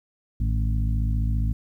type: harmonic tone with a mistuned harmonic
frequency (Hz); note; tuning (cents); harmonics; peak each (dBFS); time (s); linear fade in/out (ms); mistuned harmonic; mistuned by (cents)
54.8; A1; -6; 1 / 2 / 3 / 4 / 5; -22 / -26 / -36 / -34 / -40; 0.4-1.53; 5; 3; -88
effects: 10-bit